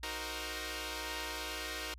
5% pulse chord, C half-diminished seventh, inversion first, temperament equal, 311.1 / 370 / 466.2 / 523.3 Hz, Eb4 / Gb4 / Bb4 / C5, 0 / 0 / 0 / 0 cents, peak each -32 / -34 / -31 / -34 dBFS, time 0.03-1.94 s, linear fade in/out 2 ms, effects added 60 Hz sine -49 dBFS peak until 1.98 s + resampled to 32000 Hz

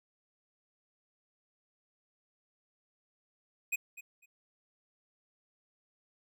square tone with echo, 2500 Hz, D#7, 8 cents sharp, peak -30 dBFS, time 3.72-3.76 s, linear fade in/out 10 ms, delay 250 ms, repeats 2, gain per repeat -15 dB, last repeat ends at 4.26 s, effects none

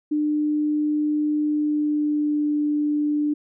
sine tone with pitch glide, 300 to 296.7 Hz, D4 to D4, +37 to +18 cents, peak -19 dBFS, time 0.11-3.34 s, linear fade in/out 10 ms, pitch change -19 cents, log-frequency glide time 1.45-2.55 s, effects none

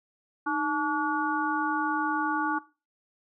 sine tone cluster, 308.5 / 864 / 1143 / 1450 Hz, D#4 / A5 / D6 / F#6, -15 / -32 / -47 / -35 cents, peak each -31 dBFS, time 0.46-2.59 s, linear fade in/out 10 ms, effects noise-tail reverb RT60 0.3 s tail -18 dB re dry

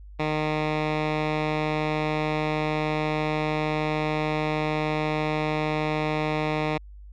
10% pulse tone with low-pass filter, 153.5 Hz, D#3, 23 cents flat, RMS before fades -26 dBFS, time 0.19-6.78 s, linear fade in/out 10 ms, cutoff 2900 Hz, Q 1.3, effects added 50 Hz sine -41 dBFS peak until 7.12 s

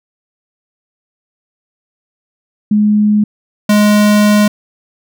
sine / square tone pair in turn, 210 / 208.7 Hz, G#3 / G#3, +19 / +9 cents, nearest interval unison, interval 10 cents, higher first, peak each -7 dBFS, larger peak neither, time 2.71-3.24 / 3.69-4.48 s, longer second, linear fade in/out 5 ms, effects none

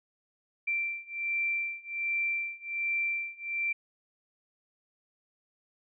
sine beating tone pair, 2351 / 2352.3 Hz, D7 / D7, +1 / +2 cents, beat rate 1.3 Hz, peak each -33 / -32 dBFS, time 0.67-3.73 s, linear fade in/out 10 ms, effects none

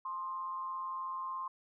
sine tone with amplitude modulation, 1053 Hz, C6, 11 cents sharp, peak -34 dBFS, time 0.05-1.48 s, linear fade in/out 5 ms, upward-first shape sine, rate 177 Hz, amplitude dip 50%, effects none

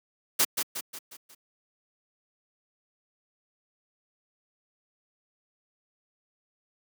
white noise with echo, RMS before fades -22 dBFS, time 0.39-0.45 s, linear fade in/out 10 ms, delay 180 ms, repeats 5, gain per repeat -6 dB, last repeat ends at 1.35 s, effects high-pass 200 Hz 12 dB/octave

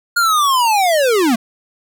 square linear sweep, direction down, 1436 to 212.9 Hz, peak -12 dBFS, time 0.16-1.36 s, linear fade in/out 10 ms, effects none

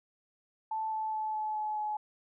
sine tone with pitch steps, 878 / 871.9 / 865.9 / 859.9 / 854 / 848.1 Hz, A5 / A5 / A5 / A5 / G#5 / G#5, -4 / -16 / -28 / -40 / +48 / +36 cents, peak -31 dBFS, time 0.71-1.97 s, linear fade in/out 5 ms, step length 210 ms, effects none

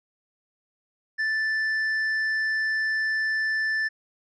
triangle tone with hard clipping, 1760 Hz, A6, in tune, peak -24 dBFS, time 1.18-3.89 s, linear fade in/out 20 ms, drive 7 dB, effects resampled to 22050 Hz

